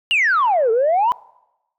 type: exponential two-way sweep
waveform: sine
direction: down then up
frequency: 2928 to 433.2 to 1022 Hz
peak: -12 dBFS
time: 0.11-1.12 s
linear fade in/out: 0 ms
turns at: 0.71 s
effects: noise-tail reverb RT60 0.9 s tail -24 dB re dry + tanh soft clip ceiling -10 dBFS